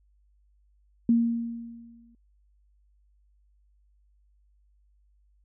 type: tone with exponential decay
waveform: sine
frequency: 232.9 Hz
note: A#3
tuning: 1 cent flat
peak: -16 dBFS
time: 1.09-2.15 s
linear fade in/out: 2 ms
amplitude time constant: 230 ms
effects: added 50 Hz sine -61 dBFS peak until 5.44 s